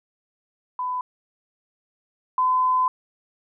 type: tone pair in turn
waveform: sine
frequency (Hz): 1002 / 1017.2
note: B5 / C6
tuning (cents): +25 / -49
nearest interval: unison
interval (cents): 26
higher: second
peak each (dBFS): -24 / -17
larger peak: second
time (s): 0.79-1.01 / 2.38-2.88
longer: second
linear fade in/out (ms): 2
effects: none